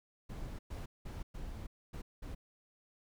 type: noise bursts at uneven times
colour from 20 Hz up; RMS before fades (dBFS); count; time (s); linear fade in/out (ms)
brown; -43; 6; 0.29-0.59 / 0.7-0.86 / 1.05-1.23 / 1.34-1.67 / 1.93-2.02 / 2.22-2.35; 10
effects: none